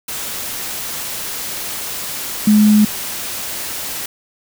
sine tone in noise, 211.5 Hz, G#3, 32 cents sharp, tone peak -7 dBFS, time 2.47-2.85 s, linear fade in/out 5 ms, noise white, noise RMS -25 dBFS, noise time 0.08-4.06 s, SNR +15 dB, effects none

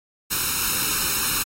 white noise with comb filter, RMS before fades -23 dBFS, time 0.3-1.44 s, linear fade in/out 20 ms, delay 0.75 ms, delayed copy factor +0.85, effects AAC 48 kbps

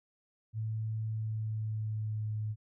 sine tone with pitch glide, 110 to 107.49 Hz, A2 to A2, 0 to -40 cents, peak -32 dBFS, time 0.53-2.56 s, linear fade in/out 50 ms, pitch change -40 cents, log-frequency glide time 1.07-2.3 s, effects none

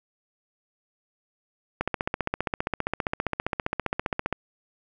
click train, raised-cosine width 0.5 ms, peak -10 dBFS, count 39, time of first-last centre 1.81-4.327 s, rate 15.1 Hz, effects none

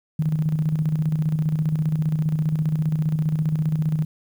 sine tone with tremolo, 155.56 Hz, D#3, in tune, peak -17 dBFS, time 0.19-4.05 s, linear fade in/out 5 ms, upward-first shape square, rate 15 Hz, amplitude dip 50%, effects 9-bit

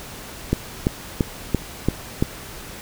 click train, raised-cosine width 3 ms, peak -4 dBFS, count 6, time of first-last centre 0.53-2.225 s, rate 2.95 Hz, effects pink hiss -37 dBFS RMS until 2.81 s

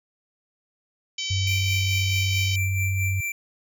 harmonic tone, 767 Hz, G5, 38 cents flat, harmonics 3 / 4 / 5 / 6 / 7 / 8 / 9, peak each -34 / -30 / -37 / -37 / -37 / -39 / -37 dBFS, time 1.18-2.56 s, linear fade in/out 5 ms
sine tone, 96.2 Hz, G2, 32 cents flat, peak -22 dBFS, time 1.3-3.21 s, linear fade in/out 10 ms
square tone with tremolo, 2349 Hz, D7, in tune, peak -26 dBFS, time 1.47-3.32 s, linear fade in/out 2 ms, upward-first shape sine, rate 4.6 Hz, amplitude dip 55%
effects none

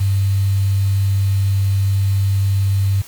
sine tone with quantisation, 98 Hz, G2, in tune, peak -13 dBFS, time 0-3.02 s, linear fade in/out 10 ms, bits 6, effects white hiss -40 dBFS RMS until 3.07 s + Opus 48 kbps

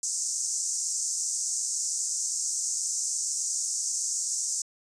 white band-pass noise, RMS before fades -30 dBFS, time 0.03-4.62 s, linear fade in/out 2 ms, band 5800 to 8200 Hz, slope 48 dB/octave, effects resampled to 22050 Hz

